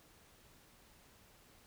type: silence
effects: pink hiss -64 dBFS RMS until 1.66 s